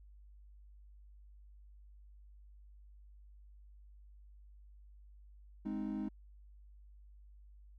triangle chord, Ab major, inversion none, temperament equal, 207.7 / 261.6 / 311.1 Hz, Ab3 / C4 / Eb4, 0 / 0 / 0 cents, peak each -37 / -40 / -39 dBFS, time 5.65-6.09 s, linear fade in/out 10 ms, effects tanh soft clip ceiling -27 dBFS + added 50 Hz sine -55 dBFS peak until 7.78 s

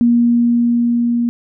sine tone with level ramp, 237.4 Hz, A#3, 32 cents sharp, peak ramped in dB -8 to -13 dBFS, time 0.01-1.29 s, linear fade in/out 0 ms, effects none

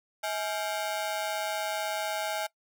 sawtooth ring-modulated tone, 740 Hz, F#5, in tune, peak -23 dBFS, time 0.23-2.47 s, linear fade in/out 10 ms, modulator 98 Hz, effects noise-tail reverb RT60 0.1 s tail -20 dB re dry

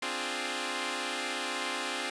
5% pulse chord, D half-diminished seventh, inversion third, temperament equal, 261.6 / 293.7 / 349.2 / 415.3 Hz, C4 / D4 / F4 / Ab4, 0 / 0 / 0 / 0 cents, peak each -25 / -28 / -26 / -27 dBFS, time 0.02-2.1 s, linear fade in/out 5 ms, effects resampled to 22050 Hz

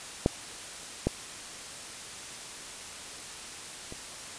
clicks, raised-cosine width 2 ms, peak -8 / -11 / -27 dBFS, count 3, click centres 0.261 / 1.07 / 3.924 s, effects white hiss -42 dBFS RMS until 4.38 s + resampled to 22050 Hz

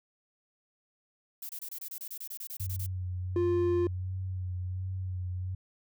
violet noise bursts, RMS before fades -40 dBFS, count 15, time 1.42-2.864 s, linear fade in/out 5 ms, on 72 ms, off 26 ms
sine tone with vibrato, 92.2 Hz, F#2, 6 cents flat, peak -32 dBFS, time 2.6-5.55 s, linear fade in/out 5 ms, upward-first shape sine, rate 1.4 Hz, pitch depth 31 cents each way
triangle tone, 350 Hz, F4, 4 cents sharp, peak -23 dBFS, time 3.36-3.87 s, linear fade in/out 2 ms
effects none

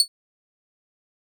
35% pulse tone with exponential decay, 4435 Hz, C#8, in tune, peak -8 dBFS, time 0-0.08 s, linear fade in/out 1 ms, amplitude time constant 16 ms, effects none

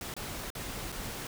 pink noise with dropouts, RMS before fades -39 dBFS, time 0.01-1.27 s, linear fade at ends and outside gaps 2 ms, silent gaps 0.14-0.165 / 0.503-0.551 / 0.92-0.924 s, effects none

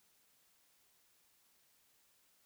silence, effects white hiss -72 dBFS RMS until 2.45 s

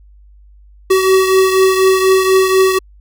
square beating tone pair, 378.4 / 382.5 Hz, F#4 / G4, +39 / -42 cents, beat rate 4.1 Hz, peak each -10 / -17 dBFS, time 0.9-2.79 s, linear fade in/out 10 ms, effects added 50 Hz sine -40 dBFS peak until 3 s

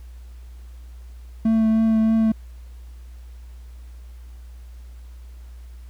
triangle tone with vibrato, 221.9 Hz, A3, 15 cents sharp, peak -13 dBFS, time 1.45-2.32 s, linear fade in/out 5 ms, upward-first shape triangle, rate 3.2 Hz, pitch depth 16 cents each way, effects added 60 Hz sine -37 dBFS peak until 5.89 s + pink hiss -58 dBFS RMS until 5.89 s

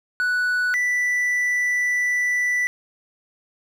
triangle tone pair in turn, 1480 / 1973.9 Hz, F#6 / B6, 0 / -1 cents, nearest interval perfect fourth, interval 499 cents, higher second, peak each -17 dBFS, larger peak neither, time 0.2-0.74 / 0.74-2.67 s, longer second, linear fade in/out 0 ms, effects none

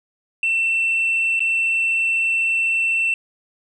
sine tone with dropouts, 2688 Hz, E7, 33 cents sharp, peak -15 dBFS, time 0.43-3.14 s, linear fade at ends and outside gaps 2 ms, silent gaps 1.394-1.404 s, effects tanh soft clip ceiling -14 dBFS

